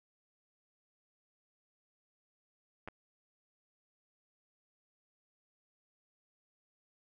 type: clicks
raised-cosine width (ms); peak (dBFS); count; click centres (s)
0.5; -29; 2; 2.876 / 2.885
effects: none